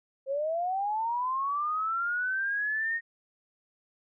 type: linear sweep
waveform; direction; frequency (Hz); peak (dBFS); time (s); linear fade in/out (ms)
sine; up; 526 to 1864.7; -27; 0.26-3.01; 50
effects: none